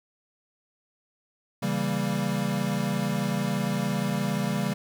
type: chord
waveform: square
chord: C# diminished seventh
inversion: none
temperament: equal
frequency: 138.59 / 164.81 / 196 / 233.1 Hz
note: C#3 / E3 / G3 / Bb3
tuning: 0 / 0 / 0 / 0 cents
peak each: -32 / -33 / -29 / -33 dBFS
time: 1.62-4.74 s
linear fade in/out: 10 ms
effects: 10-bit